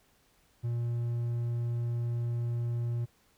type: tone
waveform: triangle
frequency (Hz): 118.6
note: A#2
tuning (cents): +30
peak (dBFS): -27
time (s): 0.63-3.06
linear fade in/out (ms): 20
effects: pink hiss -67 dBFS RMS until 3.37 s